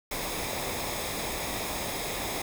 pink noise with comb filter, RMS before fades -33 dBFS, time 0.11-2.42 s, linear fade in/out 5 ms, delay 0.68 ms, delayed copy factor -0.55, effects none

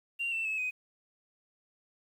sine tone with pitch steps, 2768 / 2678 / 2592 / 2508 Hz, F7 / E7 / E7 / D#7, -16 / +27 / -30 / +13 cents, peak -29 dBFS, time 0.19-0.71 s, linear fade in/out 20 ms, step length 130 ms, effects tanh soft clip ceiling -27 dBFS + 10-bit

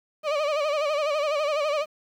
35% pulse tone with vibrato, 595 Hz, D5, 22 cents sharp, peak -21 dBFS, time 0.23-1.86 s, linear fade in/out 50 ms, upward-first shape sine, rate 12 Hz, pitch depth 92 cents each way, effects low-pass 4000 Hz 12 dB/octave + 9-bit

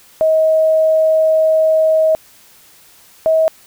sine tone pair in turn, 634 / 639.9 Hz, D#5 / D#5, +32 / +48 cents, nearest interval unison, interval 16 cents, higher second, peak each -9 dBFS, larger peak neither, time 0.21-2.15 / 3.26-3.48 s, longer first, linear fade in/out 0 ms, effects white hiss -46 dBFS RMS until 3.66 s

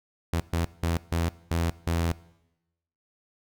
sawtooth tone bursts at uneven times, 83.9 Hz, E2, 31 cents sharp, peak -20 dBFS, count 6, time 0.33-0.4 / 0.53-0.65 / 0.83-0.97 / 1.12-1.29 / 1.51-1.7 / 1.87-2.12 s, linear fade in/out 0 ms, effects noise-tail reverb RT60 0.9 s tail -20 dB re dry

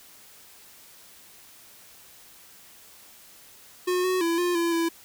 square tone with pitch steps, 361.9 / 369.7 / 335.4 / 353.2 / 338.4 / 333.1 Hz, F#4 / F#4 / E4 / F4 / E4 / E4, -38 / -1 / +30 / +20 / +45 / +18 cents, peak -23 dBFS, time 3.87-4.89 s, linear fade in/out 10 ms, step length 170 ms, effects white hiss -51 dBFS RMS until 5.04 s

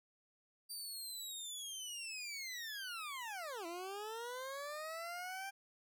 20% pulse linear two-way sweep, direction down then up, 4699 to 329.6 to 793 Hz, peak -38 dBFS, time 0.69-5.51 s, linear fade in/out 20 ms, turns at 3.66 s, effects none

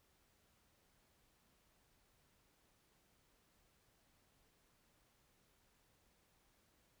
silence, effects pink hiss -75 dBFS RMS until 7 s

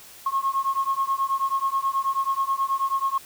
sine beating tone pair, 1080 / 1089.3 Hz, C#6 / C#6, -45 / -31 cents, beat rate 9.3 Hz, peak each -24 dBFS, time 0.26-3.18 s, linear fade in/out 5 ms, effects tanh soft clip ceiling -14 dBFS + white hiss -46 dBFS RMS until 3.25 s

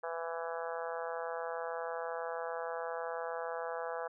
harmonic tone, 166.3 Hz, E3, 16 cents sharp, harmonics 3 / 4 / 5 / 6 / 7 / 8 / 9 / 10, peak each -40 / -42 / -44 / -46 / -47 / -48 / -49 / -50 dBFS, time 0.03-4.08 s, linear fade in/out 10 ms, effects none

